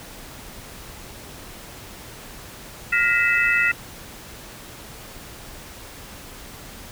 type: tone cluster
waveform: sine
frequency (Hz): 1411 / 1892 / 2012 / 2621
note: F6 / A#6 / B6 / E7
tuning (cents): +17 / +25 / +32 / -11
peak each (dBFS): -22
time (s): 2.92-3.72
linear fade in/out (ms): 10
effects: pink hiss -40 dBFS RMS until 6.91 s